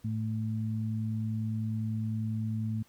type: tone pair together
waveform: sine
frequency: 110 / 220 Hz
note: A2 / A3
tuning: 0 / 0 cents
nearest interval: octave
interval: 1200 cents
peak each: -31 / -34 dBFS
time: 0.04-2.83 s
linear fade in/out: 10 ms
effects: pink hiss -64 dBFS RMS until 2.88 s